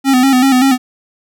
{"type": "tone with vibrato", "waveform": "square", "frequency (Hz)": 261.7, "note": "C4", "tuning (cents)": 0, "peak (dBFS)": -8, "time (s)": [0.04, 0.78], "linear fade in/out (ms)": 50, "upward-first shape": "square", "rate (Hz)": 5.2, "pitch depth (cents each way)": 61, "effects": []}